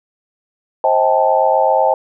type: chord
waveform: sine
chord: A half-diminished seventh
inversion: first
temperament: just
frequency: 528 / 633.6 / 792 / 880 Hz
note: C5 / Eb5 / G5 / A5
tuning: +16 / +31 / +18 / 0 cents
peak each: -16 dBFS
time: 0.84-1.94 s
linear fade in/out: 2 ms
effects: none